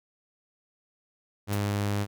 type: tone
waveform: sawtooth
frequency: 102 Hz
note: G#2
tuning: 31 cents flat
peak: -22 dBFS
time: 1.47-2.07 s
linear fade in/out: 50 ms
type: noise with exponential decay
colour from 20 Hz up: white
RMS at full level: -34 dBFS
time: 1.53-1.62 s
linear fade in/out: 0 ms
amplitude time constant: 19 ms
effects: none